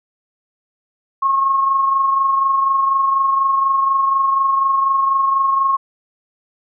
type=tone pair together; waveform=sine; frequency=1084.6 / 1108.7 Hz; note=C#6 / C#6; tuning=-38 / 0 cents; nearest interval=unison; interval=38 cents; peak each=-13 / -25 dBFS; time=1.22-5.77 s; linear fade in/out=10 ms; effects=none